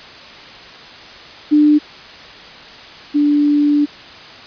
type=tone pair in turn; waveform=sine; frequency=298.5 / 292.5 Hz; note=D4 / D4; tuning=+28 / -7 cents; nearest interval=unison; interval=35 cents; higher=first; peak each=-7 / -10 dBFS; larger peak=first; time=1.51-1.79 / 3.14-3.86 s; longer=second; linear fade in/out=20 ms; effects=white hiss -36 dBFS RMS until 4.46 s + resampled to 11025 Hz